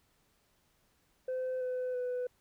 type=tone with pitch steps; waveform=sine; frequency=513 / 505.1 / 497.2 Hz; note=C5 / B4 / B4; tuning=-34 / +39 / +12 cents; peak=-30 dBFS; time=1.28-2.27 s; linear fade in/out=5 ms; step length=330 ms; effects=tanh soft clip ceiling -31 dBFS + pink hiss -72 dBFS RMS until 2.4 s